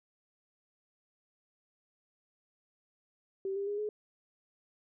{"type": "tone with pitch steps", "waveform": "sine", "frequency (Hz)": [387.1, 398.4, 410.1, 422.1], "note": ["G4", "G4", "G#4", "G#4"], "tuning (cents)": [-22, 28, -22, 28], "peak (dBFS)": -32, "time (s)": [3.45, 3.89], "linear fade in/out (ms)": 2, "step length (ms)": 110, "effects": []}